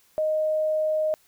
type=tone; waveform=sine; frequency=621 Hz; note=D#5; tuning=3 cents flat; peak=-21 dBFS; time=0.18-1.14 s; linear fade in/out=0 ms; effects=white hiss -61 dBFS RMS until 1.27 s